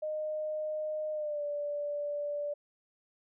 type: tone with pitch glide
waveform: sine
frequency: 615 to 583.5 Hz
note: D#5 to D5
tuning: -20 to -11 cents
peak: -32 dBFS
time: 0.02-2.54 s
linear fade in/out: 10 ms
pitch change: -91 cents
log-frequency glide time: 1.12-1.43 s
effects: none